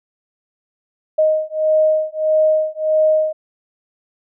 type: beating tone pair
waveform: sine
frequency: 622.3 / 623.9 Hz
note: D#5 / D#5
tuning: 0 / +5 cents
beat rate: 1.6 Hz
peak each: -16 dBFS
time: 1.18-3.33 s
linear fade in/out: 10 ms
effects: none